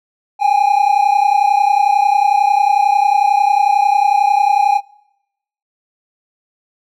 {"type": "tone pair together", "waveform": "triangle", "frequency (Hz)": [799.5, 830.6], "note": ["G5", "G#5"], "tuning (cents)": [34, 0], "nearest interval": "minor second", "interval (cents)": 66, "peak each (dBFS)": -11, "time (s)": [0.39, 4.81], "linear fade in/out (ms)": 50, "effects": ["noise-tail reverb RT60 0.9 s tail -26 dB re dry"]}